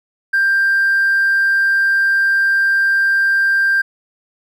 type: tone with hard clipping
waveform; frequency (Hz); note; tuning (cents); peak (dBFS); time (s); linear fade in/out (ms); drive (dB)
triangle; 1585; G6; +19; -11; 0.33-3.82; 10; 2
effects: none